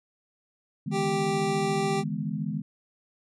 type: chord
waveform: sine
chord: E dominant seventh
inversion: third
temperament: equal with one note detuned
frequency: 146.83 / 160.96 / 207.7 / 246.9 Hz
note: D3 / E3 / G#3 / B3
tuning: 0 / -41 / 0 / 0 cents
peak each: -35 / -32 / -32 / -36 dBFS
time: 0.86-2.62 s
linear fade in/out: 10 ms
type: tone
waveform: 25% pulse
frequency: 392 Hz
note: G4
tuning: in tune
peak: -22 dBFS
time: 0.91-2.04 s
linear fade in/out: 50 ms
effects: resampled to 22050 Hz